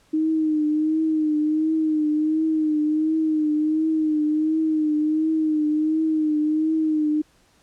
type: tone with vibrato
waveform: sine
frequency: 310 Hz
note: D#4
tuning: 6 cents flat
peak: -18 dBFS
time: 0.13-7.22 s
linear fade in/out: 10 ms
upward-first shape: triangle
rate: 1.4 Hz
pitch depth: 53 cents each way
effects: pink hiss -59 dBFS RMS until 7.62 s + low-pass 10000 Hz 12 dB/octave